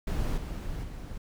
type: noise with level steps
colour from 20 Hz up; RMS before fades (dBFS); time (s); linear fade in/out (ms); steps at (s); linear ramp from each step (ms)
brown; -29 / -35 / -39; 0.07-1.18; 5; 0.37 / 0.83; 10
effects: none